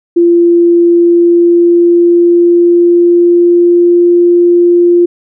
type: tone with pitch glide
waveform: sine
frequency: 343.6 to 348.6 Hz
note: F4 to F4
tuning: -28 to -3 cents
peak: -3 dBFS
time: 0.16-5.06 s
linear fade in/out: 10 ms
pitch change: +25 cents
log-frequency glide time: 0.85-4.09 s
effects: none